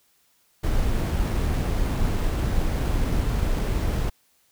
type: noise with sample-and-hold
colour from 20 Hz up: brown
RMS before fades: -23 dBFS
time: 0.63-4.1 s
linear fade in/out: 10 ms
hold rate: 11025 Hz
effects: white hiss -64 dBFS RMS until 4.51 s